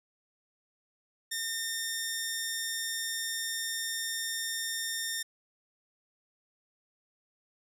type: tone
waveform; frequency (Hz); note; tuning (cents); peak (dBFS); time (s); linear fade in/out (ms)
10% pulse; 1820; A#6; -42; -23; 1.31-5.23; 10
effects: none